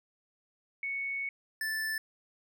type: tone pair in turn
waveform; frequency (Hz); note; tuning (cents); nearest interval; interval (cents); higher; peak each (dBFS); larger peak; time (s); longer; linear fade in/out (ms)
sine / square; 2217 / 1758; C#7 / A6; 0 / -2; major third; 402; first; -32 / -32; neither; 0.83-1.29 / 1.61-1.98; first; 2
effects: none